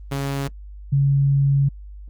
sawtooth / sine tone pair in turn, 138.59 / 139.18 Hz, C#3 / C#3, 0 / +7 cents, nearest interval unison, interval 7 cents, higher second, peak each -19 / -14 dBFS, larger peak second, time 0.11-0.48 / 0.92-1.69 s, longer second, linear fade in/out 10 ms, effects added 50 Hz sine -35 dBFS peak until 2.09 s + Opus 24 kbps

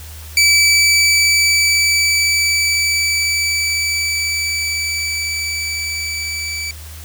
20% pulse tone with level ramp, 2306 Hz, D7, 32 cents flat, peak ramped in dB -4 to -17 dBFS, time 0.37-6.71 s, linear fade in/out 2 ms, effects added 78 Hz sine -32 dBFS peak until 7.04 s + white hiss -38 dBFS RMS until 7.04 s

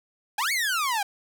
sawtooth exponential two-way sweep, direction up then down, 775 to 2274 to 775 Hz, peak -20 dBFS, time 0.38-1.03 s, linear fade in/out 5 ms, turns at 0.52 s, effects none

